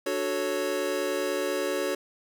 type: chord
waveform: square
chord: D major seventh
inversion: none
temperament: equal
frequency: 293.7 / 370 / 440 / 554.4 Hz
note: D4 / F#4 / A4 / C#5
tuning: 0 / 0 / 0 / 0 cents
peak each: -36 / -32 / -34 / -31 dBFS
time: 0.06-1.95 s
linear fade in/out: 5 ms
effects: none